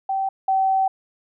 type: tone pair in turn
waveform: sine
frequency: 774 / 767.8 Hz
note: G5 / G5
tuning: -22 / -36 cents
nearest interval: unison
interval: 14 cents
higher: first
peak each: -20 / -16 dBFS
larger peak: second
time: 0.09-0.29 / 0.48-0.88 s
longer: second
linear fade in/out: 5 ms
effects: none